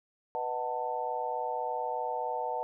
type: chord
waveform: sine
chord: B dominant seventh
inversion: none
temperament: just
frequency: 493.9 / 617.4 / 740.8 / 889 Hz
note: B4 / D#5 / F#5 / A5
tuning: 0 / -14 / +2 / +18 cents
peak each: -37 / -39 / -36 / -34 dBFS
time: 0.35-2.63 s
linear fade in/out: 0 ms
effects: none